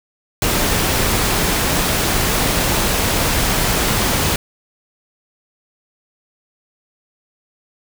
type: noise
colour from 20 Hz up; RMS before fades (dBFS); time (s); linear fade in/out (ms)
pink; -17; 0.42-4.36; 2
effects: none